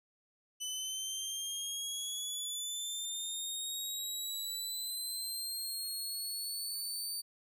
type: linear sweep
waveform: 20% pulse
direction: up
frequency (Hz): 2995 to 4606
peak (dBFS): -31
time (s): 0.6-7.22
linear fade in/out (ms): 20
effects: none